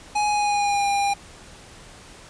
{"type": "tone with pitch glide", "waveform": "square", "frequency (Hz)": [835, 804.2], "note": ["G#5", "G5"], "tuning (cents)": [9, 44], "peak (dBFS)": -20, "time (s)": [0.15, 1.14], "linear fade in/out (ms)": 10, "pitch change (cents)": -65, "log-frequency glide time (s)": [0.28, 0.87], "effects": ["pink hiss -45 dBFS RMS until 2.29 s", "resampled to 22050 Hz"]}